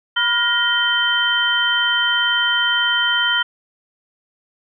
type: tone cluster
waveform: sine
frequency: 984 / 1421 / 1881 / 3099 Hz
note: B5 / F6 / A#6 / G7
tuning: -7 / +30 / +15 / -21 cents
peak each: -26 / -19 / -23 / -18 dBFS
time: 0.16-3.43 s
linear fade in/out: 10 ms
effects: none